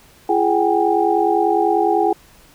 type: tone cluster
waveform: sine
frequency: 340.5 / 416.9 / 761 / 811 Hz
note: F4 / G#4 / F#5 / G#5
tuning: -44 / +7 / +48 / -41 cents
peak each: -19 dBFS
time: 0.29-2.13 s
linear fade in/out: 5 ms
effects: pink hiss -49 dBFS RMS until 2.54 s